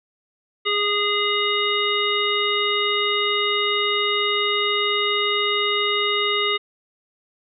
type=harmonic tone; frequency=412.2 Hz; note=G#4; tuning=13 cents flat; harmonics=1 / 3 / 5 / 7 / 9; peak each=-25 / -25 / -25 / -25 / -25 dBFS; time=0.65-6.58 s; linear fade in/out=20 ms; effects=none